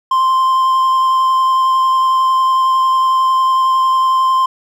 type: tone with vibrato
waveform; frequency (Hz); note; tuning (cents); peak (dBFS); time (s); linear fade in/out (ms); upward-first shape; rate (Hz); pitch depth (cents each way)
triangle; 1046.5; C6; 0; -8; 0.11-4.46; 5; triangle; 11; 11
effects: none